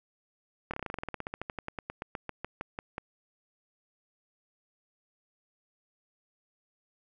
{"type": "slowing click train", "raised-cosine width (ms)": 0.5, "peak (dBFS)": -20, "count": 28, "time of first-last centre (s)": [0.71, 2.981], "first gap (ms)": 26, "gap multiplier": 1.08, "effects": []}